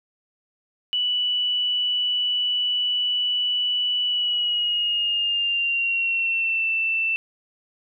sine tone with pitch glide, 2960 to 2668 Hz, F#7 to E7, 0 to +20 cents, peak -20 dBFS, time 0.93-7.16 s, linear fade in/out 0 ms, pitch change -180 cents, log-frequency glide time 4.05-6.67 s, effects none

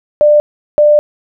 sine tone pair in turn, 595 / 595 Hz, D5 / D5, +22 / +22 cents, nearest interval unison, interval 0 cents, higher neither, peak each -4 dBFS, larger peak neither, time 0.21-0.4 / 0.78-0.99 s, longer second, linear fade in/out 0 ms, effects none

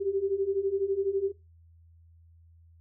sine beating tone pair, 383.9 / 395.9 Hz, G4 / G4, -36 / +17 cents, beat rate 12 Hz, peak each -30 / -28 dBFS, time 0-1.32 s, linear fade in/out 20 ms, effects noise-tail reverb RT60 0.2 s tail -17 dB re dry + added 83 Hz sine -54 dBFS peak until 2.8 s

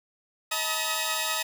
10% pulse tone cluster, 636 / 878 / 959 / 1267 / 3685 Hz, D#5 / A5 / A#5 / D#6 / A#7, +38 / -4 / +49 / +31 / -21 cents, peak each -25 dBFS, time 0.51-1.43 s, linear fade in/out 10 ms, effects none

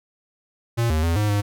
square tone with pitch steps, 117 / 78.2 / 83.6 / 105 / 102.5 Hz, A#2 / D#2 / E2 / G#2 / G#2, +7 / +9 / +25 / +19 / -22 cents, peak -19 dBFS, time 0.77-1.42 s, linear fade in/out 20 ms, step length 130 ms, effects none

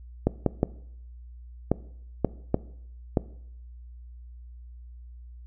clicks, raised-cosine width 2 ms, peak -7 dBFS, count 7, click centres 0.27 / 0.463 / 0.631 / 1.716 / 2.247 / 2.544 / 3.172 s, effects noise-tail reverb RT60 0.7 s tail -19 dB re dry + added 60 Hz sine -42 dBFS peak until 5.46 s

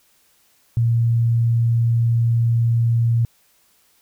sine tone, 116.54 Hz, A#2, in tune, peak -14 dBFS, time 0.77-3.25 s, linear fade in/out 0 ms, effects white hiss -59 dBFS RMS until 4.01 s

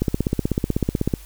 click train, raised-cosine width 3 ms, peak -6 dBFS, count 19, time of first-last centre 0.02-1.138 s, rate 16.1 Hz, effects added 50 Hz sine -40 dBFS peak until 1.25 s + white hiss -47 dBFS RMS until 1.25 s

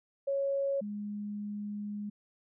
sine tone pair in turn, 553 / 206.8 Hz, C#5 / G#3, -4 / -7 cents, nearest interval octave + perfect fourth, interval 1703 cents, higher first, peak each -28 / -35 dBFS, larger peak first, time 0.27-0.81 / 0.81-2.1 s, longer second, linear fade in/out 10 ms, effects none

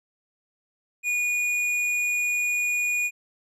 sine tone with hard clipping, 2451 Hz, D#7, 27 cents flat, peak -24 dBFS, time 1.03-3.11 s, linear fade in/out 50 ms, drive 10 dB, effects low-pass 12000 Hz 12 dB/octave

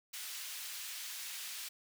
pink high-pass noise, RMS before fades -44 dBFS, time 0.13-1.69 s, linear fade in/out 10 ms, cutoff 2500 Hz, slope 12 dB/octave, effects none

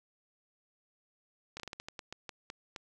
slowing click train, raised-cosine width 0.2 ms, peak -24 dBFS, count 12, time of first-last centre 1.57-2.762 s, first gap 28 ms, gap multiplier 1.25, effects none

